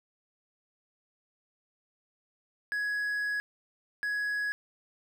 triangle tone bursts at uneven times, 1673 Hz, G#6, 12 cents sharp, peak -27 dBFS, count 2, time 2.72-3.4 / 4.03-4.52 s, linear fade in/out 0 ms, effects none

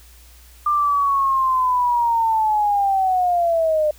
sine linear sweep, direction down, 1197 to 599 Hz, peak -15 dBFS, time 0.66-3.91 s, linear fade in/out 5 ms, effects added 60 Hz sine -45 dBFS peak until 3.98 s + white hiss -50 dBFS RMS until 3.98 s

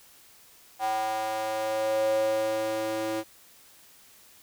square tone with high-pass filter sweep, 109.4 Hz, A2, 9 cents flat, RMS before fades -28 dBFS, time 0.79-3.24 s, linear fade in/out 50 ms, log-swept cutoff 760 to 410 Hz, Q 6.8, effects white hiss -55 dBFS RMS until 4.42 s

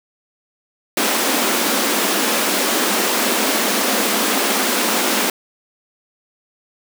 pink high-pass noise, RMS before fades -18 dBFS, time 0.97-5.3 s, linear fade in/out 2 ms, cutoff 200 Hz, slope 96 dB/octave, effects none

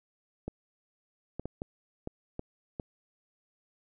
clicks, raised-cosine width 2 ms, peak -22 dBFS, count 7, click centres 0.48 / 1.396 / 1.456 / 1.619 / 2.074 / 2.394 / 2.798 s, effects none

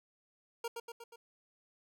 25% pulse tone with echo, 466.2 Hz, A#4, in tune, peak -32 dBFS, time 0.64-0.68 s, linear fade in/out 5 ms, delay 120 ms, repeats 4, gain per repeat -4 dB, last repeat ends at 1.16 s, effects none

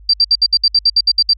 sine tone bursts, 4699 Hz, D8, in tune, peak -7 dBFS, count 12, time 0.09-1.335 s, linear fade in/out 5 ms, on 46 ms, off 63 ms, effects added 50 Hz sine -37 dBFS peak until 1.37 s

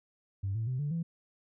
sine tone with pitch steps, 98 / 111.92 / 127.83 / 145.99 / 166.73 Hz, G2 / A2 / C3 / D3 / E3, 0 / +30 / -40 / -10 / +20 cents, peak -29 dBFS, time 0.43-1.03 s, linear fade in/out 10 ms, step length 120 ms, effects tanh soft clip ceiling -26 dBFS

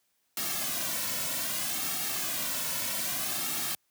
white noise with flanger, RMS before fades -32 dBFS, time 0.37-3.75 s, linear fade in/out 2 ms, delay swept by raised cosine 2 to 2.5 ms, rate 0.63 Hz, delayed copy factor -0.7, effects white hiss -74 dBFS RMS until 3.9 s + high-pass 60 Hz 12 dB/octave

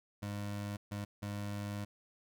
25% pulse tone bursts at uneven times, 102.4 Hz, G#2, 24 cents flat, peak -34 dBFS, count 3, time 0.22-0.77 / 0.91-1.05 / 1.22-1.85 s, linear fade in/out 10 ms, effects none

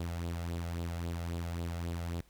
sawtooth tone with flanger, 85.1 Hz, F2, 44 cents flat, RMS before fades -37 dBFS, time 0-2.21 s, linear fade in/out 5 ms, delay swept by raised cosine 0.24 to 1.54 ms, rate 3.7 Hz, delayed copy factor +0.55, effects added 50 Hz sine -64 dBFS peak until 2.29 s + pink hiss -67 dBFS RMS until 2.29 s

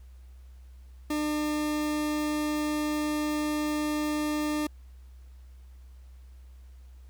40% pulse tone, 300.9 Hz, D4, 42 cents sharp, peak -26 dBFS, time 1.1-4.67 s, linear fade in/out 5 ms, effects added 63 Hz sine -46 dBFS peak until 7.09 s + pink hiss -67 dBFS RMS until 7.09 s

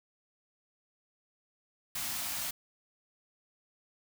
white band-stop noise, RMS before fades -36 dBFS, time 1.95-2.51 s, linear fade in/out 5 ms, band 300 to 590 Hz, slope 48 dB/octave, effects none

